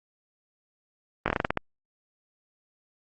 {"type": "slowing click train", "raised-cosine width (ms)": 0.5, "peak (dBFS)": -8, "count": 9, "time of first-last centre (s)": [1.26, 1.573], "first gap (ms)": 19, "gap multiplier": 1.2, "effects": ["Opus 24 kbps"]}